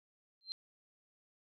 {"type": "tone with exponential growth", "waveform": "sine", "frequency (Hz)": 4146, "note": "C8", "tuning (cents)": -17, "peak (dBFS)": -34, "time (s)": [0.41, 0.52], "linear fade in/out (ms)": 0, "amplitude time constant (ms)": 22, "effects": []}